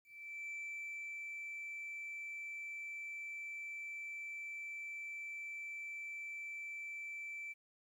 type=tone with ADSR envelope; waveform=sine; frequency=2328 Hz; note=D7; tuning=16 cents flat; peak=-39 dBFS; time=0.04-7.54 s; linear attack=460 ms; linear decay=690 ms; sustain=-2 dB; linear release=26 ms; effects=tanh soft clip ceiling -41 dBFS + 12-bit